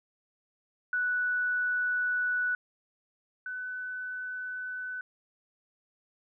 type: tone pair in turn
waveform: sine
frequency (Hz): 1480 / 1501.5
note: F#6 / F#6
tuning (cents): 0 / +25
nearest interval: unison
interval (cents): 25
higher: second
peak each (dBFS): -26 / -34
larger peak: first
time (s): 0.93-2.55 / 3.46-5.01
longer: first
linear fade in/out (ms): 2
effects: none